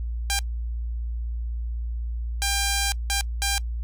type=tone bursts at uneven times; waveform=5% pulse; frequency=797 Hz; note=G5; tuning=28 cents sharp; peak=-11 dBFS; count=4; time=0.3-0.39 / 2.42-2.92 / 3.1-3.21 / 3.42-3.58 s; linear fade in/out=0 ms; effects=noise-tail reverb RT60 0.1 s tail -24 dB re dry + added 58 Hz sine -26 dBFS peak until 3.83 s